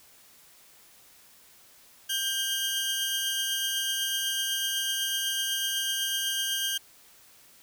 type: tone cluster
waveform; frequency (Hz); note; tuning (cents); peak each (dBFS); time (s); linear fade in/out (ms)
sawtooth; 1585 / 2902 / 3178; G6 / F#7 / G7; +19 / -34 / +23; -31 / -31 / -26; 2.09-6.78; 10
effects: white hiss -56 dBFS RMS until 7.62 s